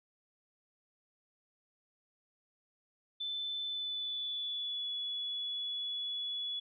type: tone with pitch glide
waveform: sine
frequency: 3520 to 3404 Hz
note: A7 to G#7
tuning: 0 to +42 cents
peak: -35 dBFS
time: 3.2-6.6 s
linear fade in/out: 10 ms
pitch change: -58 cents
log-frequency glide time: 3.65-4.9 s
effects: none